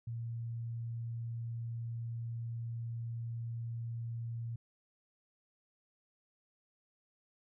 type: tone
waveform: sine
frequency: 116.2 Hz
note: A#2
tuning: 5 cents flat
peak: -37 dBFS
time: 0.07-4.56 s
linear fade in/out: 5 ms
effects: none